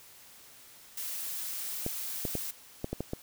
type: noise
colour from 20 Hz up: blue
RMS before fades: -37 dBFS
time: 0.97-2.51 s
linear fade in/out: 5 ms
type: clicks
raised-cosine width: 2 ms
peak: -19 dBFS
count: 7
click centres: 1.864 / 2.252 / 2.353 / 2.844 / 2.93 / 3.006 / 3.134 s
effects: white hiss -54 dBFS RMS until 3.22 s